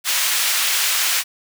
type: high-pass noise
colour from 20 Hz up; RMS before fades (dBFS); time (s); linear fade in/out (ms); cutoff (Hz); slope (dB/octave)
pink; -19; 0.04-1.24; 50; 1900; 12
effects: none